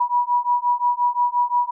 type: beating tone pair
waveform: sine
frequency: 969 / 974.7 Hz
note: B5 / B5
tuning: -33 / -23 cents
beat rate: 5.7 Hz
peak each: -20 / -20 dBFS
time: 0-1.71 s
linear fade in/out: 10 ms
effects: none